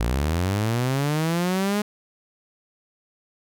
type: linear sweep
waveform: sawtooth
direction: up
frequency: 53.3 to 210.5 Hz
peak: -17 dBFS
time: 0-1.82 s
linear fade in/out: 5 ms
effects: none